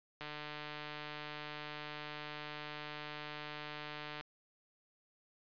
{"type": "click train", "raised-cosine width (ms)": 0.3, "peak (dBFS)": -28, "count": 601, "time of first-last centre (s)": [0.21, 4.21], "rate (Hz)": 150, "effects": ["resampled to 11025 Hz"]}